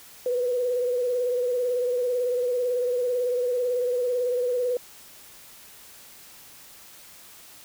sine tone with vibrato, 493.9 Hz, B4, in tune, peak -22 dBFS, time 0.26-4.77 s, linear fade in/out 2 ms, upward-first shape sine, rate 18 Hz, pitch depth 42 cents each way, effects white hiss -48 dBFS RMS until 7.64 s

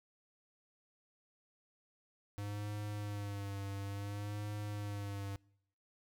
square tone with vibrato, 101.7 Hz, G#2, 36 cents flat, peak -40 dBFS, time 2.38-5.36 s, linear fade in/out 0 ms, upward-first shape sine, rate 0.58 Hz, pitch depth 46 cents each way, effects noise-tail reverb RT60 0.8 s tail -26 dB re dry

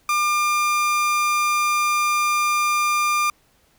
30% pulse tone, 1200 Hz, D6, 37 cents sharp, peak -15 dBFS, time 0.09-3.3 s, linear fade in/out 2 ms, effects pink hiss -60 dBFS RMS until 3.78 s

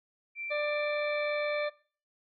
sine tone with pitch glide, 2349 to 2322 Hz, D7 to D7, 0 to -20 cents, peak -36 dBFS, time 0.35-1.69 s, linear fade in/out 50 ms, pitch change -20 cents, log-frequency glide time 0.65-1.45 s
harmonic tone, 593 Hz, D5, 17 cents sharp, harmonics 1 / 2 / 3 / 4 / 6 / 7, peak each -30 / -40 / -41 / -46 / -46 / -49 dBFS, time 0.5-1.7 s, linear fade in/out 20 ms
effects noise-tail reverb RT60 0.4 s tail -19 dB re dry

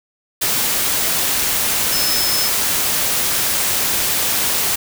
sine tone in noise, 5210 Hz, E8, 21 cents flat, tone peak -20 dBFS, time 1.92-2.49 s, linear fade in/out 10 ms, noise white, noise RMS -18 dBFS, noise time 0.41-4.76 s, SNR -5 dB, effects none

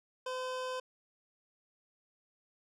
25% pulse tone, 511 Hz, C5, 41 cents flat, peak -32 dBFS, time 0.26-0.8 s, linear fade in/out 5 ms, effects low-pass 7000 Hz 12 dB/octave

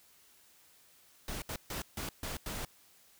pink noise bursts at uneven times, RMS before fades -39 dBFS, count 6, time 1.28-1.42 / 1.49-1.56 / 1.7-1.82 / 1.97-2.09 / 2.23-2.37 / 2.46-2.65 s, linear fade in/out 2 ms, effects white hiss -63 dBFS RMS until 3.19 s

